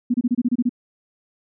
sine tone bursts, 243.7 Hz, B3, 23 cents flat, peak -15 dBFS, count 9, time 0.1-0.694 s, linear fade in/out 10 ms, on 42 ms, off 27 ms, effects none

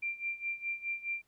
sine tone with tremolo, 2369 Hz, D7, 14 cents sharp, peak -31 dBFS, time 0.02-1.22 s, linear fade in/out 10 ms, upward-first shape sine, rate 4.8 Hz, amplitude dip 85%, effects pink hiss -74 dBFS RMS until 1.27 s

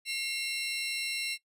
35% pulse tone cluster, 2154 / 2729 / 4028 Hz, C7 / F7 / B7, +50 / -41 / +33 cents, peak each -35 / -34 / -35 dBFS, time 0.05-1.38 s, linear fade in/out 50 ms, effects noise-tail reverb RT60 0.1 s tail -18 dB re dry + resampled to 32000 Hz

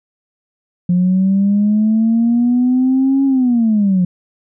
sine linear two-way sweep, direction up then down, 175.9 to 274.8 to 175.9 Hz, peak -9 dBFS, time 0.89-4.05 s, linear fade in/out 5 ms, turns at 3.25 s, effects tanh soft clip ceiling -6 dBFS

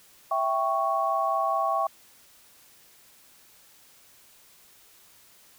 sine chord, C# diminished, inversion first, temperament equal, 659.3 / 784 / 1108.7 Hz, E5 / G5 / C#6, 0 / 0 / 0 cents, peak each -28 / -28 / -26 dBFS, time 0.31-1.87 s, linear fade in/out 5 ms, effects white hiss -56 dBFS RMS until 5.58 s

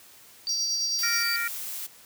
sine tone, 4631 Hz, D8, 25 cents flat, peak -27 dBFS, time 0.47-1.36 s, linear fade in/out 0 ms
square tone with tremolo, 5720 Hz, F8, 41 cents sharp, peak -27 dBFS, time 0.49-1.23 s, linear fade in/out 2 ms, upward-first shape sine, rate 9.4 Hz, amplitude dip 50%
blue noise, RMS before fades -35 dBFS, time 0.98-1.87 s, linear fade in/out 10 ms
harmonic tone, 466.2 Hz, A#4, in tune, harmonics 3 / 4 / 5, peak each -30 / -31 / -32 dBFS, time 1.03-1.48 s, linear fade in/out 5 ms
effects white hiss -52 dBFS RMS until 2.05 s + high-pass 60 Hz 12 dB/octave

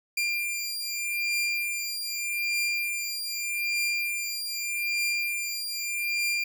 sawtooth beating tone pair, 2388 / 2388.82 Hz, D7 / D7, +28 / +29 cents, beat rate 0.82 Hz, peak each -27 dBFS, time 0.17-6.44 s, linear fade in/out 5 ms, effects none

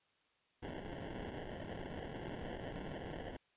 violet noise with sample-and-hold, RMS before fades -45 dBFS, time 0.62-3.37 s, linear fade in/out 10 ms, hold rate 1225 Hz, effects white hiss -75 dBFS RMS until 3.56 s + resampled to 8000 Hz

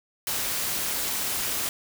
white noise with amplitude modulation, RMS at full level -26 dBFS, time 0.27-1.69 s, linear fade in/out 2 ms, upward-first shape sine, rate 225 Hz, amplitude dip 50%, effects none

